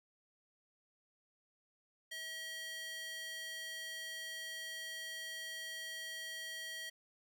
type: tone with high-pass filter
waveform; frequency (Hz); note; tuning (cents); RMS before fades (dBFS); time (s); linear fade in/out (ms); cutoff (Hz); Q
square; 640; D#5; +49; -45; 2.11-6.9; 10; 2300; 2
effects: none